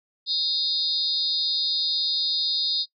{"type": "tone cluster", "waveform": "sine", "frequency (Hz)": [3661, 3819, 4232, 4856], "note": ["A#7", "A#7", "C8", "D#8"], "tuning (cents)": [-32, 41, 19, -43], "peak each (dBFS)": [-28, -31, -26, -26], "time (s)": [0.26, 2.86], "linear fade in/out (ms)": 50, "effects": ["noise-tail reverb RT60 0.1 s tail -22 dB re dry"]}